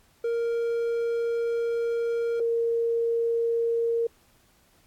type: tone pair in turn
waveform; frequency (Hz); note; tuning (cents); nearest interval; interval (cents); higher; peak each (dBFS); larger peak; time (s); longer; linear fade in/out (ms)
triangle / sine; 466.2 / 463.5; A#4 / A#4; 0 / -10; unison; 10; first; -22; neither; 0.24-2.4 / 2.4-4.07; first; 5
effects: pink hiss -62 dBFS RMS until 4.86 s + AAC 64 kbps